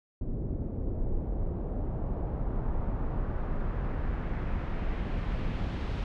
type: noise with low-pass filter sweep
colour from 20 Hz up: brown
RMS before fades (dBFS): -31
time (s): 0.21-6.04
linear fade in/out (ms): 2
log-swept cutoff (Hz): 370 to 3700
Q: 1.1
effects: none